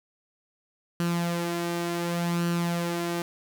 sawtooth tone with flanger, 171.7 Hz, F3, 29 cents flat, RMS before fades -28 dBFS, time 1-3.22 s, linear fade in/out 0 ms, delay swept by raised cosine 0.68 to 3.28 ms, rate 0.68 Hz, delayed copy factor +0.5, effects none

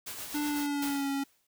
white noise with tremolo, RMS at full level -39 dBFS, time 0.06-0.67 s, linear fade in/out 10 ms, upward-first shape sine, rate 8 Hz, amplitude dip 40%
square tone with pitch glide, 294.7 to 276.6 Hz, D4 to C#4, +6 to -4 cents, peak -30 dBFS, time 0.34-1.24 s, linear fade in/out 10 ms, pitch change -110 cents, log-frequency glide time 0.46-1.09 s
white noise with exponential decay, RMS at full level -36 dBFS, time 0.82-1.47 s, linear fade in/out 5 ms, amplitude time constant 140 ms
effects none

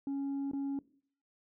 sine tone with dropouts, 277.2 Hz, C#4, in tune, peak -30 dBFS, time 0.07-0.79 s, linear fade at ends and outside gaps 2 ms, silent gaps 0.514-0.533 s, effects noise-tail reverb RT60 0.5 s tail -19 dB re dry + tanh soft clip ceiling -32 dBFS

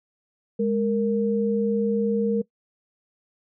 sine tone pair together, 207 / 463.9 Hz, G#3 / A#4, -5 / -8 cents, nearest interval octave + major second, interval 1397 cents, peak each -23 / -22 dBFS, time 0.59-2.42 s, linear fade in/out 10 ms, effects noise-tail reverb RT60 0.1 s tail -20 dB re dry

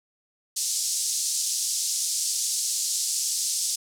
pink band-pass noise, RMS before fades -27 dBFS, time 0.56-3.76 s, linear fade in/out 10 ms, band 5200 to 9500 Hz, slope 24 dB/octave, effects none

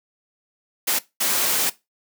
white noise bursts at uneven times, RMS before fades -21 dBFS, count 2, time 0.87-0.99 / 1.2-1.7 s, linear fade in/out 10 ms, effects noise-tail reverb RT60 0.2 s tail -18 dB re dry + high-pass 200 Hz 12 dB/octave

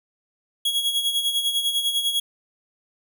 45% pulse tone with tremolo, 3322 Hz, G#7, in tune, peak -18 dBFS, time 0.65-2.2 s, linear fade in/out 5 ms, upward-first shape sine, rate 10 Hz, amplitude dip 60%, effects none

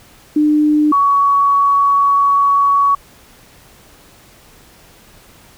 sine tone pair in turn, 301 / 1123.7 Hz, D4 / C#6, +43 / +23 cents, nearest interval octave + major seventh, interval 2280 cents, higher second, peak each -9 dBFS, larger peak neither, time 0.36-0.92 / 0.92-2.95 s, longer second, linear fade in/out 5 ms, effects pink hiss -45 dBFS RMS until 5.57 s

